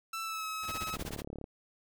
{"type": "tone with pitch glide", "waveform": "sawtooth", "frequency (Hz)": [1328, 1285.7], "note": ["E6", "E6"], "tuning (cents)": [12, -44], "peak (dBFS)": -32, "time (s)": [0.13, 0.96], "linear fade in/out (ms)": 5, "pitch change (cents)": -56, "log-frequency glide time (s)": [0.23, 0.46]}
{"type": "noise with tremolo", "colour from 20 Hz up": "pink", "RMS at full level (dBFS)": -39, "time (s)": [0.62, 1.24], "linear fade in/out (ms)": 50, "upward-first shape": "sine", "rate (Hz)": 16, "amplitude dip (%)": 95}
{"type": "click train", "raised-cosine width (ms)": 2, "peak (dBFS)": -28, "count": 19, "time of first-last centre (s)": [0.94, 1.441], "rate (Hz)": 35.9}
{"effects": []}